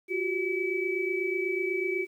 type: tone cluster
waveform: sine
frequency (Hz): 356.2 / 384.3 / 2293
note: F4 / G4 / D7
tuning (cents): +34 / -34 / -42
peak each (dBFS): -31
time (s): 0.08-2.07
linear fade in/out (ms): 50
effects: 10-bit